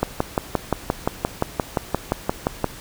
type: click train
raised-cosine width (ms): 1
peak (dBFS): -4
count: 16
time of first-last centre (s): 0.03-2.643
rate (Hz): 5.74
effects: pink hiss -39 dBFS RMS until 2.8 s